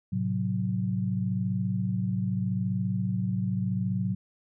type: chord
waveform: sine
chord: F# diminished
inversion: first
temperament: equal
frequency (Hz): 110 / 130.81 / 185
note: A2 / C3 / F#3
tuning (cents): 0 / 0 / 0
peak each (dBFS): -30 / -33 / -28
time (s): 0.12-4.15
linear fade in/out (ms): 10
effects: none